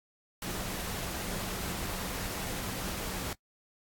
sine tone in noise, 187.2 Hz, F#3, 20 cents sharp, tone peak -45 dBFS, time 0.42-3.33 s, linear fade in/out 2 ms, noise pink, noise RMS -37 dBFS, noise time 0.42-3.33 s, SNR -11 dB, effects noise-tail reverb RT60 0.1 s tail -22 dB re dry + AAC 64 kbps

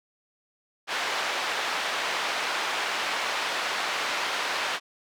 pink band-pass noise, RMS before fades -29 dBFS, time 0.87-4.8 s, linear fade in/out 50 ms, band 800 to 3900 Hz, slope 12 dB/octave, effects none

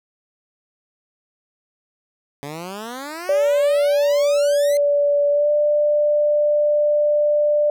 10% pulse exponential sweep, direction up, 138.59 to 2093 Hz, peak -21 dBFS, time 2.43-4.77 s, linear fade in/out 0 ms
sine tone with pitch glide, 577 to 592.9 Hz, D5 to D5, -31 to +16 cents, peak -14 dBFS, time 3.29-7.7 s, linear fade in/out 2 ms, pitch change +47 cents, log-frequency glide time 5.3-5.5 s
effects none

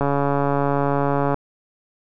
click train, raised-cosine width 1 ms, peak -7 dBFS, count 189, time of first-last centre 0.01-1.343 s, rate 141 Hz, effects none

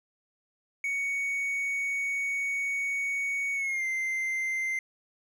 triangle tone with pitch glide, 2232 to 2083 Hz, C#7 to C7, +11 to -8 cents, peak -26 dBFS, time 0.84-4.79 s, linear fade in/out 2 ms, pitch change -119 cents, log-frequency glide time 3.54-3.86 s, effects none

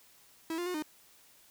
45% pulse tone with pitch steps, 324.8 / 350.5 / 361.2 / 306.3 Hz, E4 / F4 / F#4 / D#4, -26 / +6 / -42 / -27 cents, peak -33 dBFS, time 0.5-0.824 s, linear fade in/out 2 ms, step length 81 ms, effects white hiss -61 dBFS RMS until 1.5 s

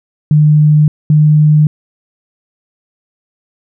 sine tone pair in turn, 151.1 / 151.74 Hz, D3 / D#3, +50 / -43 cents, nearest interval unison, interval 7 cents, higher second, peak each -4 dBFS, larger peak neither, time 0.31-0.88 / 1.1-1.67 s, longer neither, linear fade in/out 2 ms, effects none

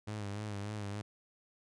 sawtooth tone with vibrato, 103.5 Hz, G#2, 5 cents flat, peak -34 dBFS, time 0.07-1.02 s, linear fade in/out 10 ms, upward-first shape sine, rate 3.4 Hz, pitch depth 63 cents each way, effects resampled to 22050 Hz

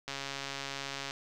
click train, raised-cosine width 0.2 ms, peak -20 dBFS, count 143, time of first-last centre 0.08-1.109 s, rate 138 Hz, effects none

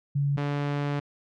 sine / sawtooth tone pair in turn, 141.7 / 144.01 Hz, C#3 / D3, +38 / -34 cents, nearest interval unison, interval 28 cents, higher second, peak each -22 dBFS, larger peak neither, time 0.15-0.37 / 0.37-1 s, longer second, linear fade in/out 10 ms, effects low-pass 3000 Hz 12 dB/octave

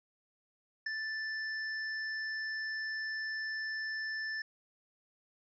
square tone with ADSR envelope, 1760 Hz, A6, in tune, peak -31 dBFS, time 0.86-4.42 s, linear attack 7 ms, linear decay 8 ms, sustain -5 dB, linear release 4 ms, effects resampled to 16000 Hz

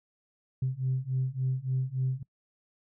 sine beating tone pair, 128.5 / 132 Hz, C3 / C3, -31 / +16 cents, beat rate 3.5 Hz, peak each -30 / -29 dBFS, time 0.62-2.23 s, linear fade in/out 5 ms, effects noise-tail reverb RT60 0.1 s tail -23 dB re dry + tanh soft clip ceiling -21 dBFS

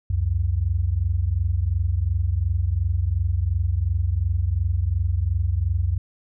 sine tone pair together, 68.1 / 90.9 Hz, C#2 / F#2, -30 / -30 cents, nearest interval perfect fourth, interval 500 cents, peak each -23 / -21 dBFS, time 0.1-5.98 s, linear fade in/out 5 ms, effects none

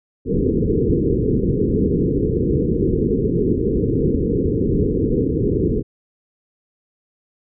white low-pass noise, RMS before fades -18 dBFS, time 0.25-5.83 s, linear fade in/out 50 ms, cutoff 470 Hz, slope 96 dB/octave, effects none

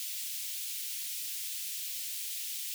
white high-pass noise, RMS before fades -38 dBFS, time 0-2.74 s, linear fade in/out 0 ms, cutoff 2500 Hz, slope 24 dB/octave, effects none

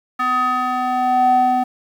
square tone with band-pass filter sweep, 252 Hz, B3, 35 cents sharp, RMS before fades -17 dBFS, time 0.19-1.64 s, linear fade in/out 10 ms, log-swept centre 1400 to 630 Hz, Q 4.7, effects 8-bit

